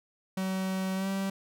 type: tone with pitch glide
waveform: 45% pulse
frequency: 189.2 to 194.18 Hz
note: F#3 to G3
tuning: +39 to -16 cents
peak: -29 dBFS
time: 0.37-1.3 s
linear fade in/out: 5 ms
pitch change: +45 cents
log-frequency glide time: 0.95-1.08 s
effects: none